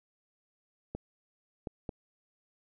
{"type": "clicks", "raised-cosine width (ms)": 2, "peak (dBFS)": -23, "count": 3, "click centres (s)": [0.95, 1.672, 1.892], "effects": []}